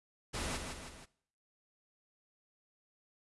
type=noise with echo; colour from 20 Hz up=pink; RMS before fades=-38 dBFS; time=0.33-0.58 s; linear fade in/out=20 ms; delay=160 ms; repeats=3; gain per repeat=-5 dB; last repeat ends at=1.06 s; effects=noise-tail reverb RT60 0.6 s tail -20 dB re dry + resampled to 24000 Hz